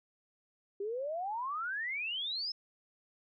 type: exponential sweep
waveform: sine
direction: up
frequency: 387.9 to 5274 Hz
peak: -34 dBFS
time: 0.8-2.52 s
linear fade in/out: 5 ms
effects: none